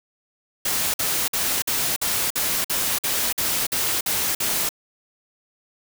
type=noise bursts; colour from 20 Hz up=white; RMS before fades=-23 dBFS; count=12; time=0.65-4.691 s; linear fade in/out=5 ms; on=290 ms; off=51 ms; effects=none